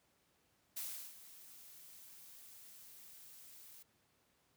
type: noise with ADSR envelope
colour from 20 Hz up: blue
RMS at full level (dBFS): -42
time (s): 0.76-3.83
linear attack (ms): 12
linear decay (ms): 360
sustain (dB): -15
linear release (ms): 10
effects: pink hiss -75 dBFS RMS until 4.56 s + high-pass 80 Hz 12 dB/octave